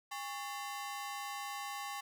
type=ring-modulated tone; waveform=sawtooth; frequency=960 Hz; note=B5; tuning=49 cents flat; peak=-33 dBFS; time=0.11-2.01 s; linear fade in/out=10 ms; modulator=148 Hz; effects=none